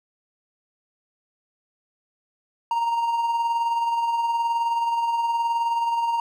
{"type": "tone with tremolo", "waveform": "triangle", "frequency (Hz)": 931, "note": "A#5", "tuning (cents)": -2, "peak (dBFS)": -17, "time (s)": [2.71, 6.2], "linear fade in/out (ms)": 2, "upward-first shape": "sine", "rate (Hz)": 19, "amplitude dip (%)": 40, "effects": []}